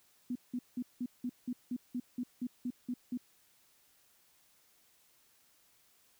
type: tone bursts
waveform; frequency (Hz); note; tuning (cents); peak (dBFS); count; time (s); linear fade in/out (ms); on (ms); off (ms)
sine; 246.9; B3; 0; -33; 13; 0.3-3.175; 5; 55; 180
effects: white hiss -68 dBFS RMS until 6.19 s